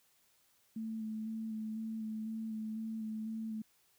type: tone with vibrato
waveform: sine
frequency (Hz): 220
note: A3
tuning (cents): 0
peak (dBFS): -37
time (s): 0.76-3.62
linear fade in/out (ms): 5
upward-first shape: square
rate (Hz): 2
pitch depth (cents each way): 16
effects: white hiss -71 dBFS RMS until 3.98 s